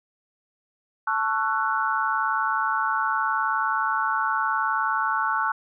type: chord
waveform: sine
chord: F# minor seventh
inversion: first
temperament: equal with one note detuned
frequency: 880 / 1108.7 / 1340.8 / 1480 Hz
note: A5 / C#6 / E6 / F#6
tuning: 0 / 0 / +29 / 0 cents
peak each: -27 dBFS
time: 1.07-5.52 s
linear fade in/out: 5 ms
effects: none